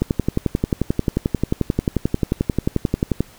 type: click train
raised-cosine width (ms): 3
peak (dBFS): -4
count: 37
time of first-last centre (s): 0.02-3.206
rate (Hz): 11.3
effects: pink hiss -47 dBFS RMS until 3.38 s